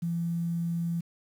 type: tone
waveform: sine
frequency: 169.4 Hz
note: E3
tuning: 48 cents sharp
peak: -27 dBFS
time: 0.02-1.01 s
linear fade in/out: 10 ms
effects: 9-bit